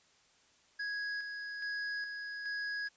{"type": "tone with tremolo", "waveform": "square", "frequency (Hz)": 1661.2, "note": "G#6", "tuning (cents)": 0, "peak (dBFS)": -36, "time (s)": [0.79, 2.89], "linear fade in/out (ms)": 10, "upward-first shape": "square", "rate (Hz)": 1.2, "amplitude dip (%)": 40, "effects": ["white hiss -67 dBFS RMS until 2.96 s", "resampled to 16000 Hz"]}